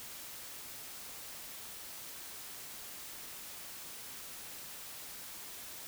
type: silence
effects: white hiss -47 dBFS RMS until 5.87 s